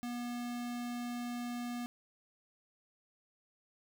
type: tone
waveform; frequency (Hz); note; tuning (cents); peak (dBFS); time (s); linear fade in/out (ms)
square; 241.6; B3; -38; -38; 0.03-1.86; 0
effects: none